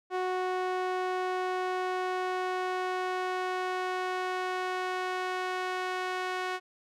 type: tone with band-pass filter sweep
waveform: sawtooth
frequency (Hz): 368.4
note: F#4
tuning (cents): -7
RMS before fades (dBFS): -32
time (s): 0.1-6.6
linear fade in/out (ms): 50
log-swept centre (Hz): 770 to 1500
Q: 0.73
effects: none